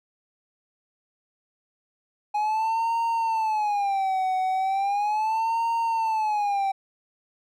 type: tone with vibrato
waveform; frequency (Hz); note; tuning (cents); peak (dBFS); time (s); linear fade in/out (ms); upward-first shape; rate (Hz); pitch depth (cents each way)
triangle; 830.6; G#5; 0; -20; 2.34-6.72; 10; sine; 0.37; 180
effects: none